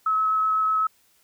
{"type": "tone with vibrato", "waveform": "sine", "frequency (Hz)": 1289, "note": "E6", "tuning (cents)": -39, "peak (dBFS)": -19, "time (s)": [0.06, 0.87], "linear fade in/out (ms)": 5, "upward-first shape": "sine", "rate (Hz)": 8, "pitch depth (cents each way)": 8, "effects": ["white hiss -62 dBFS RMS until 1.23 s"]}